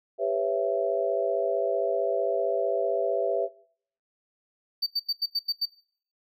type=chord; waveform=sine; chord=C# half-diminished seventh; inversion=second; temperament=just; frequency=399.1 / 498.9 / 554.4 / 665.2 Hz; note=G4 / B4 / C#5 / E5; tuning=+31 / +17 / 0 / +16 cents; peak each=-30 / -29 / -30 / -27 dBFS; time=0.18-3.49 s; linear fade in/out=50 ms
type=tone bursts; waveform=triangle; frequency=4600 Hz; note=D8; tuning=37 cents flat; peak=-22 dBFS; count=7; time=4.82-5.657 s; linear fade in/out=10 ms; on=45 ms; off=87 ms
effects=noise-tail reverb RT60 0.6 s tail -21 dB re dry